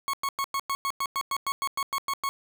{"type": "tone bursts", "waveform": "40% pulse", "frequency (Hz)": 1100, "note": "C#6", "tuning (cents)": -14, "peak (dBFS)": -25, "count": 15, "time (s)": [0.08, 2.29], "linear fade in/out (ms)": 0, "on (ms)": 54, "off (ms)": 100, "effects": []}